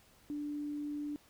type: tone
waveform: sine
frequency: 293.7 Hz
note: D4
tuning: in tune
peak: -36 dBFS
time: 0.3-1.16 s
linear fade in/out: 0 ms
effects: pink hiss -64 dBFS RMS until 1.29 s